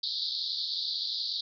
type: band-pass noise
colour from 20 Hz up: white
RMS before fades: -33 dBFS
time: 0.03-1.41 s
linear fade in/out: 5 ms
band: 3600 to 4800 Hz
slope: 96 dB/octave
effects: none